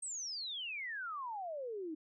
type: exponential sweep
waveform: sine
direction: down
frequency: 8520 to 300.7 Hz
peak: -39 dBFS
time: 0.02-1.95 s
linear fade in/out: 10 ms
effects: none